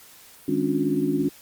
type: tone cluster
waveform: sine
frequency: 156.3 / 207.8 / 274.2 / 292.1 / 359.2 Hz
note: D#3 / G#3 / C#4 / D4 / F4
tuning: +8 / +1 / -19 / -9 / +49 cents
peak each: -31 / -30 / -25 / -25 / -27 dBFS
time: 0.48-1.29 s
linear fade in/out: 5 ms
effects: white hiss -49 dBFS RMS until 1.41 s + Opus 48 kbps